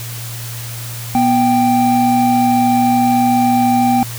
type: tone pair together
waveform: triangle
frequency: 243.4 / 784 Hz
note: B3 / G5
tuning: -25 / 0 cents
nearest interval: octave + minor sixth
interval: 2025 cents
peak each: -11 dBFS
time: 1.15-4.03 s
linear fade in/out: 0 ms
effects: added 117 Hz sine -26 dBFS peak until 4.18 s + white hiss -30 dBFS RMS until 4.18 s